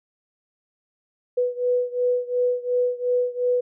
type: beating tone pair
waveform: sine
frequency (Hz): 492.7 / 495.5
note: B4 / B4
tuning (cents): -4 / +6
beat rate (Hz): 2.8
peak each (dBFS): -22 / -24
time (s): 1.37-3.61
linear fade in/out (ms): 10
effects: none